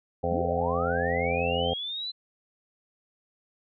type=harmonic tone; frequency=85.9 Hz; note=F2; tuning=28 cents flat; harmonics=1 / 2 / 3 / 5 / 6 / 7 / 8 / 9; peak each=-33 / -35 / -37 / -33 / -29 / -38 / -35 / -32 dBFS; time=0.23-1.74 s; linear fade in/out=10 ms
type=linear sweep; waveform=sine; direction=up; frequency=146.83 to 4078 Hz; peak=-31 dBFS; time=0.3-2.12 s; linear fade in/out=20 ms
effects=none